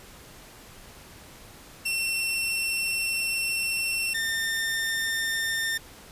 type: tone pair in turn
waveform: sawtooth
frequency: 2707 / 1806.7 Hz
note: E7 / A6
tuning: +45 / +45 cents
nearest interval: perfect fifth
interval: 700 cents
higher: first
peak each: -22 dBFS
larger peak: neither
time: 1.85-4.14 / 4.14-5.78 s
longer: first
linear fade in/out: 10 ms
effects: pink hiss -48 dBFS RMS until 6.11 s + resampled to 32000 Hz